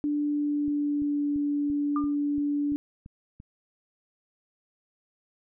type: tone with pitch glide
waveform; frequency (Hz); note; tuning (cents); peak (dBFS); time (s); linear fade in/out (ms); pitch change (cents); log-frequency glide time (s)
sine; 293.7 to 289.7; D4 to D4; 0 to -24; -24; 0.04-2.76; 0; -24; 0.22-1.3
type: click train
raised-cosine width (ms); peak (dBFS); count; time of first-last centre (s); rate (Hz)
5; -32; 9; 0.68-3.401; 2.94
type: tone with exponential decay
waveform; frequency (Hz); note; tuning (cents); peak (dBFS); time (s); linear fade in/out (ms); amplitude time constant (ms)
sine; 1200; D6; +37; -26; 1.96-2.15; 2; 41
effects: none